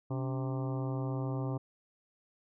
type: harmonic tone with a mistuned harmonic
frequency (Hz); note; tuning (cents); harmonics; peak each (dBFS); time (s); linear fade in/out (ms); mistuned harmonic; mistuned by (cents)
130.81; C3; 0; 1 / 2 / 3 / 4 / 5 / 6 / 7 / 8 / 9; -33 / -39 / -43 / -45 / -47 / -49 / -50 / -51 / -52; 0.1-1.58; 10; 2; +110
effects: none